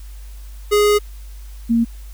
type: tone pair in turn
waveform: square / sine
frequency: 415.3 / 231.5 Hz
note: G#4 / A#3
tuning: 0 / -12 cents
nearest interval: minor seventh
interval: 1012 cents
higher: first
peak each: -12 dBFS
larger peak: neither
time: 0.71-0.99 / 1.69-1.85 s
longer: first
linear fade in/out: 20 ms
effects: added 50 Hz sine -32 dBFS peak until 2.13 s + white hiss -49 dBFS RMS until 2.13 s